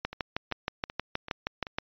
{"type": "two click trains", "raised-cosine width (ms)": 0.3, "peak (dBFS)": [-23, -13], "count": [5, 12], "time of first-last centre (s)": [[0.13, 1.668], [0.05, 1.785]], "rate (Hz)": [2.6, 6.34], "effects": ["resampled to 11025 Hz"]}